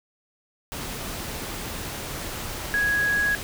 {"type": "tone in noise", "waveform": "sine", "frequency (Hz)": 1661.2, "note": "G#6", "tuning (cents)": 0, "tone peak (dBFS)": -20, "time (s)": [2.74, 3.35], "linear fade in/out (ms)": 0, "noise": "pink", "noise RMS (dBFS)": -33, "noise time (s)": [0.72, 3.43], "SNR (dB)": 10, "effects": []}